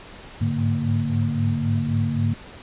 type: tone cluster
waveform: sine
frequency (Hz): 101.8 / 105.6 / 144.8 / 230.2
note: G#2 / G#2 / D3 / A#3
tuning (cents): -34 / +29 / -24 / -22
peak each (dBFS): -25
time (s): 0.41-2.34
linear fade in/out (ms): 5
effects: pink hiss -42 dBFS RMS until 2.62 s + resampled to 8000 Hz